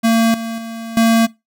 square tone with level steps, 227.4 Hz, A#3, 43 cents flat, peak -11 / -22 / -26 / -10 dBFS, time 0.03-1.27 s, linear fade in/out 20 ms, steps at 0.34 / 0.58 / 0.97 s, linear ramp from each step 2 ms, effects noise-tail reverb RT60 0.2 s tail -20 dB re dry

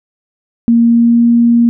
sine tone with pitch glide, 233.1 to 235.4 Hz, A#3 to A#3, 0 to +17 cents, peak -5 dBFS, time 0.68-1.69 s, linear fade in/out 0 ms, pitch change +17 cents, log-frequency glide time 0.81-1.26 s, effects none

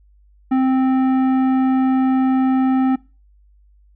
triangle tone with tanh clipping, 261.6 Hz, C4, in tune, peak -15 dBFS, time 0.51-2.96 s, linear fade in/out 10 ms, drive 16 dB, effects noise-tail reverb RT60 0.3 s tail -22 dB re dry + added 50 Hz sine -49 dBFS peak until 3.95 s

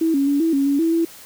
sine tone with pitch steps, 325.1 / 277.3 / 284 / 327.1 / 276.5 / 281.4 / 328 / 332.1 Hz, E4 / C#4 / C#4 / E4 / C#4 / C#4 / E4 / E4, -24 / +1 / +42 / -13 / -4 / +26 / -9 / +13 cents, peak -15 dBFS, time 0.01-1.05 s, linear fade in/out 5 ms, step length 130 ms, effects white hiss -42 dBFS RMS until 1.25 s

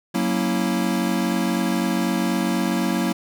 square chord, F# dominant seventh, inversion none, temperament equal, 185 / 233.1 / 277.2 / 329.6 Hz, F#3 / A#3 / C#4 / E4, 0 / 0 / 0 / 0 cents, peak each -25 / -25 / -29 / -27 dBFS, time 0.14-3.13 s, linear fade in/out 10 ms, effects none

